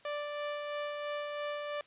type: tone with tremolo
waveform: sawtooth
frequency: 587.3 Hz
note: D5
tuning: in tune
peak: -30 dBFS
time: 0.05-1.81 s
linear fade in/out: 2 ms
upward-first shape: sine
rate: 3 Hz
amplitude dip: 30%
effects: white hiss -61 dBFS RMS until 1.86 s + resampled to 8000 Hz